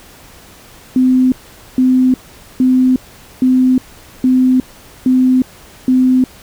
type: tone bursts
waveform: sine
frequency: 256.3 Hz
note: C4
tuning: 36 cents flat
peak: -7 dBFS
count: 7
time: 0.96-6.24 s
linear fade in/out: 2 ms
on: 360 ms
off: 460 ms
effects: pink hiss -40 dBFS RMS until 6.42 s